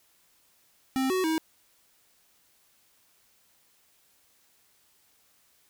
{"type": "tone with pitch steps", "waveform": "square", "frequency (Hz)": [263.7, 372.6, 319.4], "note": ["C4", "F#4", "D#4"], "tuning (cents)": [14, 12, 45], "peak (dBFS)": -25, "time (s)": [0.96, 1.38], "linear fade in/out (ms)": 0, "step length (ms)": 140, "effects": ["white hiss -65 dBFS RMS until 5.69 s"]}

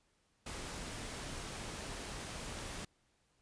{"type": "noise", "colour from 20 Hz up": "pink", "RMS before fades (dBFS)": -44, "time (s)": [0.46, 2.85], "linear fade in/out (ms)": 5, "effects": ["pink hiss -75 dBFS RMS until 3.41 s", "resampled to 22050 Hz"]}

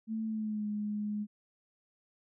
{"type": "tone with pitch glide", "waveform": "sine", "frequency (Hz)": [221.1, 209.1], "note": ["A3", "G#3"], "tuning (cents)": [9, 12], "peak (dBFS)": -32, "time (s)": [0.07, 1.27], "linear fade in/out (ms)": 50, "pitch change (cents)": -97, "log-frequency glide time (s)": [0.25, 0.67], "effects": []}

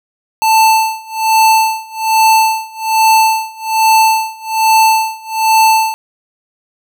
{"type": "tone with tremolo", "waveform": "square", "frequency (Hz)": 884, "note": "A5", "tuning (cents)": 8, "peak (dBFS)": -6, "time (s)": [0.42, 5.94], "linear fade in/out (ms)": 0, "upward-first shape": "sine", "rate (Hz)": 1.2, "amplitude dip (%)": 95, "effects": []}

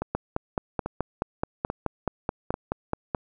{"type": "two click trains", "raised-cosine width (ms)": 1, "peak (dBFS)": [-14, -11], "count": [4, 15], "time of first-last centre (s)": [[0.02, 2.541], [0.15, 3.148]], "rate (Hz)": [1.19, 4.67], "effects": []}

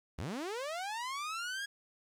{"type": "linear sweep", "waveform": "sawtooth", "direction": "up", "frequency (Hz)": [56.1, 1661.2], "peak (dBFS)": -33, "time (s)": [0.18, 1.66], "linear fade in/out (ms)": 10, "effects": ["low-pass 9000 Hz 12 dB/octave", "11-bit"]}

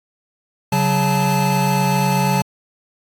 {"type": "tone cluster", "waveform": "square", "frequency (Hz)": [138.5, 186.8, 870], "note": ["C#3", "F#3", "A5"], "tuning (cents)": [-1, 17, -20], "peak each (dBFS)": -20, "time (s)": [0.72, 2.42], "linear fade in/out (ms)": 5, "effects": ["AAC 64 kbps"]}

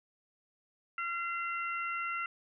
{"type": "harmonic tone", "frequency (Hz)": 685, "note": "F5", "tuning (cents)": -34, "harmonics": [2, 3, 4], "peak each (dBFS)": [-35, -39, -41], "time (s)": [0.98, 2.26], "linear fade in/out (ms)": 2, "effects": []}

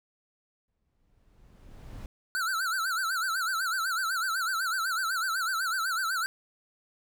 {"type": "noise with exponential growth", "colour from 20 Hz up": "brown", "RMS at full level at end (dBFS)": -39, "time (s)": [0.68, 2.06], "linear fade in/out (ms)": 2, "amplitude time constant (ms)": 300}
{"type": "tone with vibrato", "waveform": "square", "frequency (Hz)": 1429, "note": "F6", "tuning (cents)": 39, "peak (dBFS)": -28, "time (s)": [2.35, 6.26], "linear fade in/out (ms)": 0, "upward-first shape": "sine", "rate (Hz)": 8, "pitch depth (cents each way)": 160}
{"effects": []}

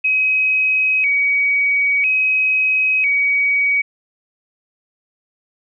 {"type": "tone with vibrato", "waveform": "sine", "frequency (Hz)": 2394, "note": "D7", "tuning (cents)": 33, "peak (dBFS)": -13, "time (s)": [0.04, 3.82], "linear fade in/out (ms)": 10, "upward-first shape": "square", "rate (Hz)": 0.5, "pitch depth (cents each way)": 100, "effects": []}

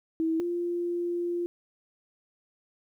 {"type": "tone pair in turn", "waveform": "sine", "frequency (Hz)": [324, 347.6], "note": ["E4", "F4"], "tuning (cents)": [-30, -8], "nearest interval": "minor second", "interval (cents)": 122, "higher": "second", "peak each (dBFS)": [-24, -27], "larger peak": "first", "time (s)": [[0.2, 0.4], [0.4, 1.46]], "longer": "second", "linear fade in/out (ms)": 0, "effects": ["11-bit"]}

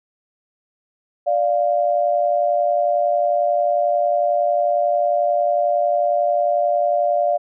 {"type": "tone pair together", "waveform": "sine", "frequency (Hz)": [587.4, 698.5], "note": ["D5", "F5"], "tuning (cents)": [0, 0], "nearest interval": "minor third", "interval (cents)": 300, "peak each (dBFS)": -18, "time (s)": [1.26, 7.38], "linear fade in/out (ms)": 20, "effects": []}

